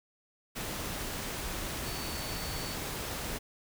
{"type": "tone in noise", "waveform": "sine", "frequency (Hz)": 4483, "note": "C#8", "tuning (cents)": 19, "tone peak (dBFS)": -44, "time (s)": [1.85, 2.76], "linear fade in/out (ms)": 20, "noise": "pink", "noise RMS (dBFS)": -37, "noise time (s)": [0.55, 3.39], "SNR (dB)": -10, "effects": []}